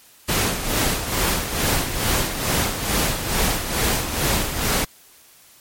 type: noise with tremolo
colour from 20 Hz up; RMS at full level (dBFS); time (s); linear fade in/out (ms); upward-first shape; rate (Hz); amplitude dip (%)
pink; -19; 0.28-4.85; 10; sine; 2.3; 60
effects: white hiss -50 dBFS RMS until 5.6 s + MP3 64 kbps